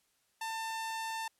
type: tone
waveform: sawtooth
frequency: 895 Hz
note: A5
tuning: 29 cents sharp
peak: -32 dBFS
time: 0.41-1.28 s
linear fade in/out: 5 ms
effects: white hiss -74 dBFS RMS until 1.39 s + low-pass 12000 Hz 12 dB/octave